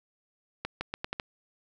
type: accelerating click train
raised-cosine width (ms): 0.3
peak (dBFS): -16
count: 6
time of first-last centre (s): 0.65-1.198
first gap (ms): 160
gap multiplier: 0.81
effects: none